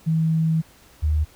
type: tone pair in turn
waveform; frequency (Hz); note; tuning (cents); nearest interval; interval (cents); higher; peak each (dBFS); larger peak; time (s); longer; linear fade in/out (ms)
sine; 160.8 / 76.48; E3 / D#2; -43 / -29; octave + minor second; 1286; first; -17; neither; 0.06-0.62 / 1.02-1.25; first; 20
effects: pink hiss -52 dBFS RMS until 1.35 s